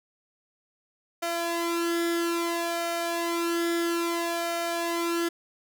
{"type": "tone with flanger", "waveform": "sawtooth", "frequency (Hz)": 339.1, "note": "E4", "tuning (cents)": 49, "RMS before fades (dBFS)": -28, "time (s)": [1.22, 5.29], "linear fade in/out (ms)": 10, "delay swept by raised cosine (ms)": [1.6, 2.38], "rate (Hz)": 0.6, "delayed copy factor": 0.7, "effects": []}